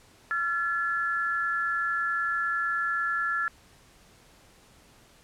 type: tone pair together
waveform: sine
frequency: 1366 / 1717 Hz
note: F6 / A6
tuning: -39 / -43 cents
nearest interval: major third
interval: 396 cents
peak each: -28 dBFS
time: 0.31-3.48 s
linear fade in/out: 0 ms
effects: pink hiss -57 dBFS RMS until 5.23 s + low-pass 11000 Hz 12 dB/octave